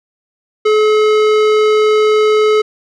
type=tone with tanh clipping; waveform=sine; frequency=428.2 Hz; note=A4; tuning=47 cents flat; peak=-10 dBFS; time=0.65-2.62 s; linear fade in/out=10 ms; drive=18 dB; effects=none